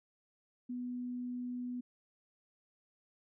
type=tone; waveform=sine; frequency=246.9 Hz; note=B3; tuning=in tune; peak=-37 dBFS; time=0.69-1.81 s; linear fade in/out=10 ms; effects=none